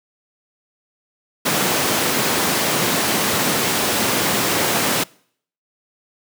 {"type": "high-pass noise", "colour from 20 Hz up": "pink", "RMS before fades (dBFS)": -19, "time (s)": [1.45, 5.04], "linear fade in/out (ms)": 10, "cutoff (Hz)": 160, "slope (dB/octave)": 12, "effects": ["noise-tail reverb RT60 0.6 s tail -25 dB re dry", "high-pass 100 Hz 12 dB/octave"]}